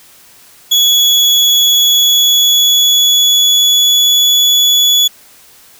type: tone with pitch glide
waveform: 35% pulse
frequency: 3379 to 3410 Hz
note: G#7 to G#7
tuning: +29 to +45 cents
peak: -5 dBFS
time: 0.71-5.08 s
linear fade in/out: 10 ms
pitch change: +16 cents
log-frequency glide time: 1.78-4.29 s
effects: white hiss -42 dBFS RMS until 5.79 s